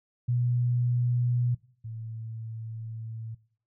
sine tone pair in turn, 121.9 / 112.35 Hz, B2 / A2, -22 / +37 cents, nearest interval minor second, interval 141 cents, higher first, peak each -23 / -35 dBFS, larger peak first, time 0.28-1.55 / 1.84-3.35 s, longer second, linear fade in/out 10 ms, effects noise-tail reverb RT60 0.5 s tail -20 dB re dry

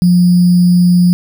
sine tone with sample-and-hold, 177.3 Hz, F3, 26 cents sharp, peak -5 dBFS, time 0.02-1.13 s, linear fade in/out 0 ms, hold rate 4900 Hz, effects none

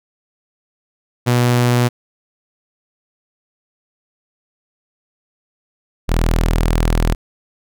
sawtooth tone pair in turn, 122 / 40.71 Hz, B2 / E1, -21 / -21 cents, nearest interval octave + perfect fifth, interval 1900 cents, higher first, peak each -8 / -9 dBFS, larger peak first, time 1.26-1.89 / 6.08-7.15 s, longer second, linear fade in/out 20 ms, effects none

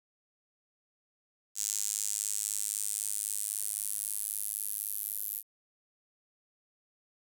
sawtooth tone with high-pass filter sweep, 103.83 Hz, G#2, in tune, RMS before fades -35 dBFS, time 1.55-5.43 s, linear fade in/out 50 ms, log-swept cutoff 7100 to 12000 Hz, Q 3.2, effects none

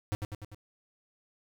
square tone with echo, 104.5 Hz, G#2, 11 cents sharp, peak -29 dBFS, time 0.12-0.15 s, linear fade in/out 0 ms, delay 99 ms, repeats 4, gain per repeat -4 dB, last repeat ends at 0.546 s, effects none

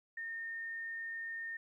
sine tone, 1827 Hz, A#6, 35 cents flat, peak -39 dBFS, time 0.17-1.57 s, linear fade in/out 5 ms, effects 13-bit

